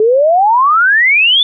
sine exponential sweep, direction up, 420 to 3545 Hz, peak -6 dBFS, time 0-1.43 s, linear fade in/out 2 ms, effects none

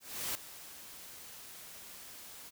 white noise with ADSR envelope, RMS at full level -35 dBFS, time 0-2.51 s, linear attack 350 ms, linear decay 4 ms, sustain -15 dB, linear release 31 ms, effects none

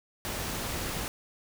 pink noise, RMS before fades -34 dBFS, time 0.25-1.08 s, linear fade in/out 0 ms, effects none

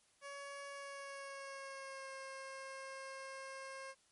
15% pulse tone with pitch glide, 562 to 535.7 Hz, C#5 to C5, +24 to +41 cents, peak -40 dBFS, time 0.21-3.95 s, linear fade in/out 50 ms, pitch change -83 cents, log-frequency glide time 0.7-2.11 s, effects white hiss -72 dBFS RMS until 4.11 s + MP3 48 kbps

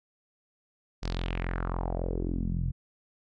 sawtooth tone with low-pass filter sweep, 43.65 Hz, F1, in tune, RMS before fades -31 dBFS, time 1.02-2.72 s, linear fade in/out 20 ms, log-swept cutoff 5400 to 120 Hz, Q 3.3, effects none

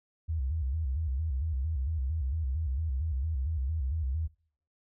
sine tone with vibrato, 72.5 Hz, D2, 22 cents flat, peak -28 dBFS, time 0.28-4.28 s, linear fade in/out 20 ms, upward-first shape square, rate 4.4 Hz, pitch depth 180 cents each way, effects noise-tail reverb RT60 0.6 s tail -25 dB re dry

